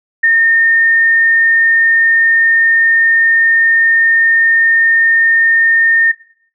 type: tone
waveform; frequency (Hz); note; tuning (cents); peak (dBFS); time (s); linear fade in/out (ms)
sine; 1825; A#6; -37; -6; 0.23-6.12; 10
effects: noise-tail reverb RT60 0.6 s tail -18 dB re dry